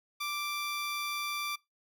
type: tone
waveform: 15% pulse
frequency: 1174.7 Hz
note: D6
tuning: in tune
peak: -27 dBFS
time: 0.2-1.56 s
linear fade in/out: 10 ms
effects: noise-tail reverb RT60 0.2 s tail -22 dB re dry